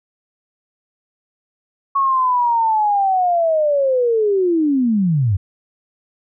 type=linear sweep; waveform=sine; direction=down; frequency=1108.7 to 87.7 Hz; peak=-13 dBFS; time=1.95-5.37 s; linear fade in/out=10 ms; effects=none